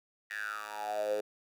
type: tone with high-pass filter sweep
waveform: 10% pulse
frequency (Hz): 105.5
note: G#2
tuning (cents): +28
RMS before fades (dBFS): -36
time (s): 0.3-1.21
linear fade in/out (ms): 10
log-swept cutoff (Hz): 1900 to 450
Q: 9.9
effects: none